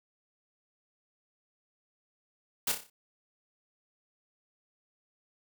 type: noise with echo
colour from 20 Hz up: white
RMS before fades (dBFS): -29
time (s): 2.67-2.72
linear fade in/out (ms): 5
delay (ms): 30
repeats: 6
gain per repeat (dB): -6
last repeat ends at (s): 2.9
effects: none